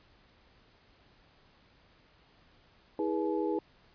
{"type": "tone cluster", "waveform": "sine", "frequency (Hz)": [321.2, 412.3, 487, 857], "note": ["E4", "G#4", "B4", "A5"], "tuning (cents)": [-45, -13, -24, -46], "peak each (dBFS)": [-32, -33, -35, -39], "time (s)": [2.99, 3.59], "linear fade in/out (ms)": 2, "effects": ["pink hiss -63 dBFS RMS until 3.94 s", "resampled to 11025 Hz"]}